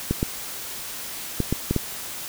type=clicks; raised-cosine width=3 ms; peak=-8 dBFS; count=6; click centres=0.11 / 0.229 / 1.403 / 1.526 / 1.71 / 1.763 s; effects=white hiss -34 dBFS RMS until 2.28 s